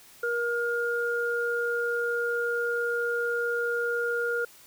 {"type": "tone pair together", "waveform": "sine", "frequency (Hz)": [473.5, 1418], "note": ["A#4", "F6"], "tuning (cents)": [27, 26], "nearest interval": "octave + perfect fifth", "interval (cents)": 1899, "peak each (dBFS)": -28, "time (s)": [0.23, 4.45], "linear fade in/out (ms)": 5, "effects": ["white hiss -53 dBFS RMS until 4.66 s"]}